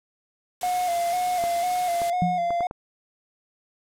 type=noise; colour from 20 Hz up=white; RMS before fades=-36 dBFS; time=0.61-2.1 s; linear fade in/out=2 ms
type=tone with vibrato; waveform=triangle; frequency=707 Hz; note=F5; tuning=21 cents sharp; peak=-20 dBFS; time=0.63-2.67 s; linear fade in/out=2 ms; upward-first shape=square; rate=2 Hz; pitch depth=42 cents each way
type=clicks; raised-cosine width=1 ms; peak=-19 dBFS; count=5; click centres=1.439 / 2.018 / 2.506 / 2.607 / 2.711 s
type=tone with exponential decay; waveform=sine; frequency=174.61 Hz; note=F3; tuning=in tune; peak=-18 dBFS; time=2.22-2.55 s; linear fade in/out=0 ms; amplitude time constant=70 ms
effects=low-pass 12000 Hz 12 dB/octave